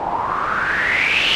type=noise with low-pass filter sweep; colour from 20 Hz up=white; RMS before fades=-19 dBFS; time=0-1.35 s; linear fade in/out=0 ms; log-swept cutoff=790 to 3100 Hz; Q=7.2; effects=none